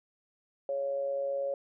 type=tone with amplitude modulation; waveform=sine; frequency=554.4 Hz; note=C#5; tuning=in tune; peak=-27 dBFS; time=0.69-1.54 s; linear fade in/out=2 ms; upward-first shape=sine; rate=136 Hz; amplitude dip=50%; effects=none